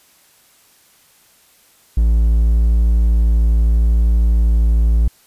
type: tone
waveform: triangle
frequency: 56.3 Hz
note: A1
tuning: 40 cents sharp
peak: -8 dBFS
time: 1.97-5.08 s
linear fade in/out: 5 ms
effects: white hiss -52 dBFS RMS until 5.26 s + resampled to 32000 Hz